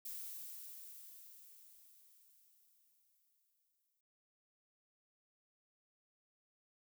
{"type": "noise with exponential decay", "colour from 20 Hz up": "violet", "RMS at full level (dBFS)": -45, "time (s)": [0.05, 4.01], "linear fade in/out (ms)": 5, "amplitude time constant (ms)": 860, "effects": []}